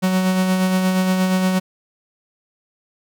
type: tone with tremolo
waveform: 45% pulse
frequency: 186.2 Hz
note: F#3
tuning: 11 cents sharp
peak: -14 dBFS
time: 0.02-1.6 s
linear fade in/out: 20 ms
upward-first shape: sine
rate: 8.5 Hz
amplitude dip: 35%
effects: none